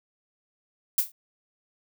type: noise with exponential decay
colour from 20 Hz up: violet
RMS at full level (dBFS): -17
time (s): 0.98-1.12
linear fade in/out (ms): 5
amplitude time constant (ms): 29
effects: none